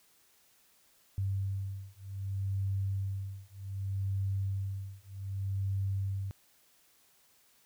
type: beating tone pair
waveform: sine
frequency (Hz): 97.2 / 97.85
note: G2 / G2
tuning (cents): -14 / -3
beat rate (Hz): 0.65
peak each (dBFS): -35 / -35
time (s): 1.18-6.31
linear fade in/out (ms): 0
effects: white hiss -66 dBFS RMS until 7.65 s